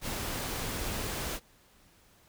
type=noise; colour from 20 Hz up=pink; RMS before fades=-35 dBFS; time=0.01-1.4 s; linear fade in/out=50 ms; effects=pink hiss -62 dBFS RMS until 2.28 s